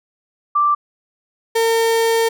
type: tone pair in turn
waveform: sine / 35% pulse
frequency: 1174.7 / 455.3 Hz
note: D6 / A#4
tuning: 0 / -41 cents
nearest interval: octave + major third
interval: 1641 cents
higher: first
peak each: -12 dBFS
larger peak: neither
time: 0.55-0.75 / 1.55-2.29 s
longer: second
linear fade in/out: 10 ms
effects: none